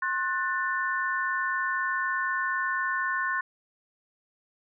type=chord; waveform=sine; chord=F# diminished; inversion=second; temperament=just; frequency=1065.6 / 1480 / 1776 Hz; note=C6 / F#6 / A6; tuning=+31 / 0 / +16 cents; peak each=-30 dBFS; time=0.02-3.41 s; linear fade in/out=5 ms; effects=none